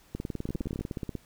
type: two click trains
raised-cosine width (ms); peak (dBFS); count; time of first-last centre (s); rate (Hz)
3; -20 / -20; 14 / 12; 0.15-0.81 / 0.49-1.153; 19.7 / 16.6
effects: pink hiss -60 dBFS RMS until 1.25 s